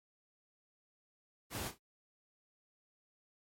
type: noise with echo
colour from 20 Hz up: pink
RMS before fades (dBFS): -40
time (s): 1.5-1.72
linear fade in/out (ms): 50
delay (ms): 33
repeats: 2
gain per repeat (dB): -11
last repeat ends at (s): 1.786
effects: high-pass 60 Hz 12 dB/octave + MP3 64 kbps